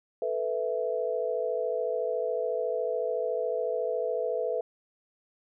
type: chord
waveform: sine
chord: A suspended second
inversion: none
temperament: equal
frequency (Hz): 440 / 493.9 / 659.3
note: A4 / B4 / E5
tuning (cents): 0 / 0 / 0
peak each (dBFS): -32 / -30 / -32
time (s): 0.22-4.61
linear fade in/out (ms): 2
effects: none